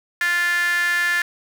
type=tone with high-pass filter; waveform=sawtooth; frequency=349.2 Hz; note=F4; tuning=in tune; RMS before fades=-20 dBFS; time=0.21-1.22 s; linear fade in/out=2 ms; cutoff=1700 Hz; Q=7.9; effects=none